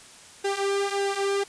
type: tone with flanger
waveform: sawtooth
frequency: 397.4 Hz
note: G4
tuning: 24 cents sharp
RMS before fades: -26 dBFS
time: 0.44-1.44 s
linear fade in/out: 10 ms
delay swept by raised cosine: 1.6 to 4 ms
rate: 1.7 Hz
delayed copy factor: -0.75
effects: white hiss -48 dBFS RMS until 1.48 s + resampled to 22050 Hz